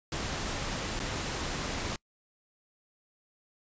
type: noise with dropouts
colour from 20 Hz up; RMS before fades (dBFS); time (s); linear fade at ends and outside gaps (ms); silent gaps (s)
pink; -34; 0.12-1.96; 2; 0.993-1
effects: noise-tail reverb RT60 0.1 s tail -26 dB re dry + resampled to 16000 Hz